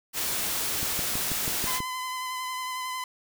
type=noise; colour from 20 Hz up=white; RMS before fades=-29 dBFS; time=0.13-1.81 s; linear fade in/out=50 ms
type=click train; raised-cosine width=3 ms; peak=-21 dBFS; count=7; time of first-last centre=0.83-1.804 s; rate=6.16 Hz
type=tone with vibrato; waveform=sawtooth; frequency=1019 Hz; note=C6; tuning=46 cents flat; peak=-27 dBFS; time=1.67-3.04 s; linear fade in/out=2 ms; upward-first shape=triangle; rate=11 Hz; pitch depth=23 cents each way
effects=none